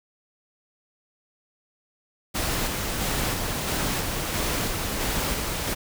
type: noise with tremolo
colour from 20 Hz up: pink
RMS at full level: -26 dBFS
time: 2.34-5.75 s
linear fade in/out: 20 ms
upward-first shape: square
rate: 1.5 Hz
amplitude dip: 25%
effects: none

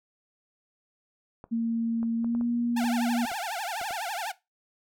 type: clicks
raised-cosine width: 1 ms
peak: -29 dBFS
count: 10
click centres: 1.441 / 2.03 / 2.245 / 2.35 / 2.411 / 2.842 / 3.25 / 3.316 / 3.814 / 3.908 s
type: tone with pitch glide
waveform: sine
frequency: 229.6 to 237.7 Hz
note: A#3 to A#3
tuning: -26 to +34 cents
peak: -24 dBFS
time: 1.51-3.26 s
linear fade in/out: 20 ms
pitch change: +60 cents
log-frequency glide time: 2.17-2.41 s
type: tone with vibrato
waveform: sawtooth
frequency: 784 Hz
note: G5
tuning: in tune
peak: -27 dBFS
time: 2.76-4.32 s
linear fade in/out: 10 ms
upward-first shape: triangle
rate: 12 Hz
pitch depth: 290 cents each way
effects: noise-tail reverb RT60 0.2 s tail -17 dB re dry

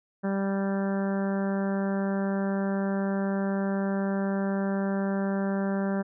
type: harmonic tone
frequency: 196 Hz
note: G3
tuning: in tune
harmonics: 1 / 2 / 3 / 4 / 5 / 6 / 7 / 8 / 9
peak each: -26 / -34 / -34 / -40 / -43 / -46 / -44 / -42 / -47 dBFS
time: 0.23-6.03 s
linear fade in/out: 20 ms
effects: none

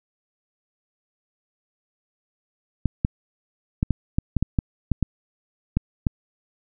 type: clicks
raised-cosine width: 5 ms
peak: -7 dBFS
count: 12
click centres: 2.857 / 3.049 / 3.829 / 3.907 / 4.185 / 4.367 / 4.426 / 4.588 / 4.917 / 5.027 / 5.77 / 6.068 s
effects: none

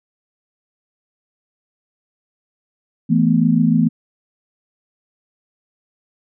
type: chord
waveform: sine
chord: E suspended fourth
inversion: none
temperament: equal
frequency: 164.81 / 220 / 246.9 Hz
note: E3 / A3 / B3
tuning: 0 / 0 / 0 cents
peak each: -16 dBFS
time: 3.09-3.89 s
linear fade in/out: 20 ms
effects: none

